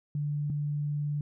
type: tone pair in turn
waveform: sine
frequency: 146.83 / 146.83 Hz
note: D3 / D3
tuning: 0 / 0 cents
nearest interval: unison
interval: 0 cents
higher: neither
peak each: -28 dBFS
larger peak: neither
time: 0.15-0.5 / 0.5-1.21 s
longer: second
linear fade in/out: 2 ms
effects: none